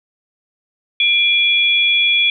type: tone pair together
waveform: sine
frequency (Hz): 2384 / 3371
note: D7 / G#7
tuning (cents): +25 / +25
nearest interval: tritone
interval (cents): 600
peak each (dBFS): -14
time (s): 1-2.3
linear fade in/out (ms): 2
effects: none